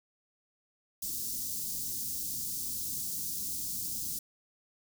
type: band-stop noise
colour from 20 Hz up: white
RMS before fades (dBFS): -36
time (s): 1.02-4.19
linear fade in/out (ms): 5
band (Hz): 290 to 5000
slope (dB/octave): 24
effects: none